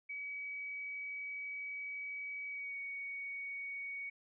sine tone with pitch glide, 2273 to 2238 Hz, C#7 to C#7, +43 to +16 cents, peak -40 dBFS, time 0.09-4.1 s, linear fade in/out 10 ms, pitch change -27 cents, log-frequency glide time 2.48-2.77 s, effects none

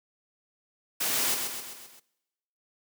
white noise with echo, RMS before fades -28 dBFS, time 1-1.35 s, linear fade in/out 10 ms, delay 130 ms, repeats 5, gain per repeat -5 dB, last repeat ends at 2 s, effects noise-tail reverb RT60 1.0 s tail -22 dB re dry + high-pass 150 Hz 12 dB/octave

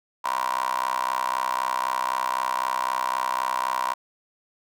15% pulse tone with high-pass filter, 63.9 Hz, C2, 40 cents flat, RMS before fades -26 dBFS, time 0.24-3.94 s, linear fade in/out 10 ms, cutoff 960 Hz, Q 9.4, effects none

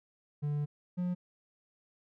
triangle tone pair in turn, 146.83 / 178.85 Hz, D3 / F3, 0 / +41 cents, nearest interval minor third, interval 341 cents, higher second, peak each -28 dBFS, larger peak neither, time 0.42-0.66 / 0.97-1.15 s, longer first, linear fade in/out 20 ms, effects none

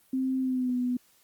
sine tone with pitch glide, 261.6 to 248.1 Hz, C4 to B3, 0 to +8 cents, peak -25 dBFS, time 0.13-0.97 s, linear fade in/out 5 ms, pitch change -92 cents, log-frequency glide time 0.4-0.76 s, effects white hiss -63 dBFS RMS until 1.23 s + Opus 32 kbps

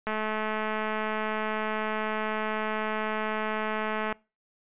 click train, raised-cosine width 0.5 ms, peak -16 dBFS, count 877, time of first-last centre 0.07-4.126 s, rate 216 Hz, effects noise-tail reverb RT60 0.3 s tail -24 dB re dry + resampled to 8000 Hz

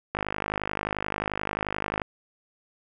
click train, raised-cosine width 0.5 ms, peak -12 dBFS, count 97, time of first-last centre 0.15-2.018 s, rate 51.4 Hz, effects none

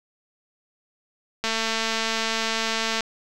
click train, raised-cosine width 0.2 ms, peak -8 dBFS, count 352, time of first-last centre 1.44-3.007 s, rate 224 Hz, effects none

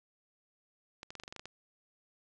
clicks, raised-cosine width 0.2 ms, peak -27 dBFS, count 10, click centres 1.031 / 1.105 / 1.153 / 1.199 / 1.236 / 1.279 / 1.325 / 1.363 / 1.395 / 1.456 s, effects resampled to 22050 Hz

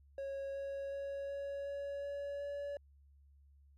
triangle tone with pitch steps, 549 / 552.5 / 556 / 559.6 / 563.1 / 566.7 / 570.3 Hz, C#5 / C#5 / C#5 / C#5 / C#5 / C#5 / C#5, -17 / -6 / +5 / +16 / +27 / +38 / +49 cents, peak -37 dBFS, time 0.18-2.77 s, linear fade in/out 2 ms, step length 370 ms, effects added 70 Hz sine -61 dBFS peak until 3.77 s

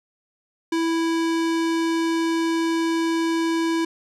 square tone with low-pass filter, 329.6 Hz, E4, in tune, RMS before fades -22 dBFS, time 0.72-3.85 s, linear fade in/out 5 ms, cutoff 7800 Hz, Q 0.62, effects none

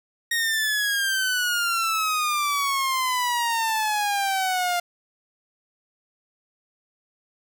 sawtooth exponential sweep, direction down, 1875 to 698.5 Hz, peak -18 dBFS, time 0.31-4.8 s, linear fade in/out 5 ms, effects none

